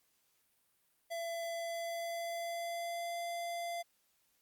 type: tone with pitch glide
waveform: square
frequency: 673 to 687.1 Hz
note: E5 to F5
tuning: +36 to -28 cents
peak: -38 dBFS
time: 1.1-3.83 s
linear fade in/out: 20 ms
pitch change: +36 cents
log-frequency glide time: 1.54-3.18 s
effects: white hiss -75 dBFS RMS until 4.41 s + Opus 48 kbps